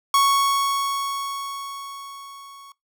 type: tone with level ramp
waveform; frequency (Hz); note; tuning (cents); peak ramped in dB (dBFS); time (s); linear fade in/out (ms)
45% pulse; 1108.7; C#6; 0; -14 to -42; 0.14-2.72; 2
effects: noise-tail reverb RT60 0.2 s tail -24 dB re dry